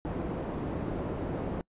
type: low-pass noise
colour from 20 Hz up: white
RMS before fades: -34 dBFS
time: 0.05-1.61 s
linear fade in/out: 0 ms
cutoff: 430 Hz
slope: 12 dB/octave
effects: noise-tail reverb RT60 0.1 s tail -25 dB re dry + resampled to 8000 Hz